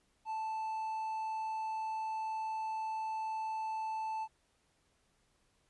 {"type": "tone with hard clipping", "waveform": "triangle", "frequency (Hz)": 879, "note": "A5", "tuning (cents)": -2, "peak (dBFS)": -36, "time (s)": [0.25, 4.28], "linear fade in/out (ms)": 50, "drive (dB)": 6, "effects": ["pink hiss -74 dBFS RMS until 5.69 s", "resampled to 24000 Hz"]}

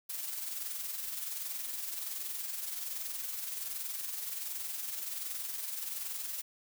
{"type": "noise with amplitude modulation", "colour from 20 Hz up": "blue", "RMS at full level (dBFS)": -37, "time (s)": [0.09, 6.42], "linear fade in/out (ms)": 10, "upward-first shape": "sine", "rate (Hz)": 21.3, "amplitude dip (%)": 45, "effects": []}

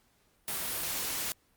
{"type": "noise", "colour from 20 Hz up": "white", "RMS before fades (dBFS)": -34, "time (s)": [0.48, 1.32], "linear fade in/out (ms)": 0, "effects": ["pink hiss -69 dBFS RMS until 1.56 s", "Opus 48 kbps"]}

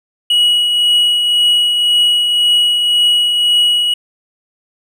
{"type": "tone with tremolo", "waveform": "triangle", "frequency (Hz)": 2914, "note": "F#7", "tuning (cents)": -27, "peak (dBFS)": -6, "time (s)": [0.3, 3.94], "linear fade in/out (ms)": 5, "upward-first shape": "triangle", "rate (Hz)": 1.9, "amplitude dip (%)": 40, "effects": []}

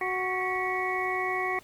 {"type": "harmonic tone with a mistuned harmonic", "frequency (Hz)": 370, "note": "F#4", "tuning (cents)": 0, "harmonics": [1, 2, 3, 5, 6], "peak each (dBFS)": [-33, -33, -33, -33, -33], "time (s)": [0.01, 1.59], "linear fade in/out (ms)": 2, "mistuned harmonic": 5, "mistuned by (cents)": 73, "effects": ["pink hiss -55 dBFS RMS until 1.63 s", "Opus 24 kbps"]}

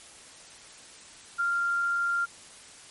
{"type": "tone", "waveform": "sine", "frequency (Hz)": 1391, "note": "F6", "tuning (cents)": -7, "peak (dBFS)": -24, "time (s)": [1.38, 2.26], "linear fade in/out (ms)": 20, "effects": ["white hiss -49 dBFS RMS until 2.9 s", "MP3 48 kbps"]}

